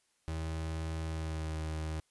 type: tone with pitch glide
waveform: 35% pulse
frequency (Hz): 80.2 to 78.46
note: E2 to D#2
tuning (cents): -47 to +15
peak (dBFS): -33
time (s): 0.28-2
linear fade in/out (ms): 0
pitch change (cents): -38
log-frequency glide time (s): 1.07-1.58
effects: white hiss -74 dBFS RMS until 2.1 s + resampled to 24000 Hz